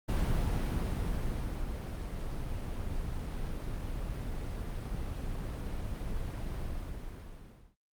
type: noise with ADSR envelope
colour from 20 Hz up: brown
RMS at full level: -28 dBFS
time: 0.08-7.76 s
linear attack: 15 ms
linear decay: 1600 ms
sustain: -8 dB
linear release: 1200 ms
effects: Opus 32 kbps